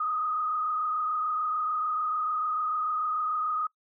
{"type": "tone with frequency modulation", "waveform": "sine", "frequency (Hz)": 1246, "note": "D#6", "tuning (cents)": 2, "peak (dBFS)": -26, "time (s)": [0, 3.67], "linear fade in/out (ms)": 5, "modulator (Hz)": 26.8, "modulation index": 1.2, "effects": ["noise-tail reverb RT60 0.1 s tail -22 dB re dry"]}